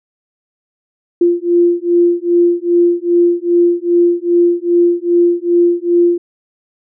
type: beating tone pair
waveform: sine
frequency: 345.8 / 348.3 Hz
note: F4 / F4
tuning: -17 / -5 cents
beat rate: 2.5 Hz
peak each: -12 dBFS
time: 1.21-6.18 s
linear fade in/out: 5 ms
effects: none